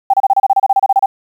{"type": "tone bursts", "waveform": "sine", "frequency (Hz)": 784, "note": "G5", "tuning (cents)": 0, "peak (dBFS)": -6, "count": 15, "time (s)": [0.1, 1.06], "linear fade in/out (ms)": 5, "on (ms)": 36, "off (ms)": 30, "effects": ["7-bit"]}